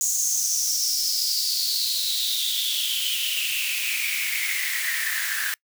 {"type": "noise with high-pass filter sweep", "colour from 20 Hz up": "white", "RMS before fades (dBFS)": -25, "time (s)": [0.01, 5.54], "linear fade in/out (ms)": 0, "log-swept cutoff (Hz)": [6800, 1600], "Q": 7.7, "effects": ["noise-tail reverb RT60 0.1 s tail -25 dB re dry"]}